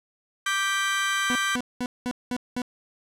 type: chord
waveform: 30% pulse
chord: G major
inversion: second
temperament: just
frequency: 1176 / 1568 / 1960 Hz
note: D6 / G6 / B6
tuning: +2 / 0 / -14 cents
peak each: -25 / -23 / -29 dBFS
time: 0.46-1.56 s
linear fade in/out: 5 ms
type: tone bursts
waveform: 40% pulse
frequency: 247.4 Hz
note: B3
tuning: 3 cents sharp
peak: -25 dBFS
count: 6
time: 1.3-2.618 s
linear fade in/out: 0 ms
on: 53 ms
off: 200 ms
effects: low-pass 10000 Hz 12 dB/octave